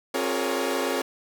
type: tone cluster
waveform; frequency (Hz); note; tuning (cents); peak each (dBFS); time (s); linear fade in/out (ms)
sawtooth; 268.7 / 357 / 415.7 / 466.5 / 564; C4 / F4 / G#4 / A#4 / C#5; +46 / +38 / +2 / +1 / +30; -27; 0.14-1.02; 5
effects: none